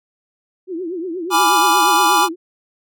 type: tone with vibrato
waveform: sine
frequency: 349.2 Hz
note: F4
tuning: in tune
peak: -22 dBFS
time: 0.67-2.36 s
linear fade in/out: 50 ms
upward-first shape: triangle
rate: 8.4 Hz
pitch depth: 180 cents each way
type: chord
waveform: square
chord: G# diminished seventh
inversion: none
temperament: equal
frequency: 830.6 / 987.8 / 1174.7 / 1396.9 Hz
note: G#5 / B5 / D6 / F6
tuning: 0 / 0 / 0 / 0 cents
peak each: -17 / -18 / -17 / -22 dBFS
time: 1.3-2.29 s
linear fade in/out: 50 ms
effects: none